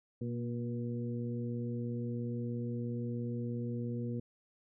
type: harmonic tone with a mistuned harmonic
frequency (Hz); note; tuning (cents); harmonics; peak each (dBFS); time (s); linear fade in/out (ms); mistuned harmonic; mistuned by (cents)
120; B2; -49; 1 / 2 / 3 / 4; -37 / -38 / -46 / -45; 0.21-4.2; 5; 2; -22
effects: none